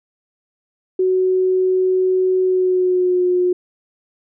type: tone with pitch glide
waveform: sine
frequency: 372 to 360.4 Hz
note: F#4 to F#4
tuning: +9 to -45 cents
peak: -13 dBFS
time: 0.99-3.53 s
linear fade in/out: 5 ms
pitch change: -54 cents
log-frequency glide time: 2.43-3.26 s
effects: none